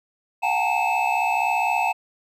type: tone cluster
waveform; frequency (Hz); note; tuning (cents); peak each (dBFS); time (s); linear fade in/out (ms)
triangle; 718 / 779 / 854 / 918 / 2610; F5 / G5 / G#5 / A#5 / E7; +48 / -11 / +48 / -27 / -18; -24; 0.42-1.93; 20
effects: none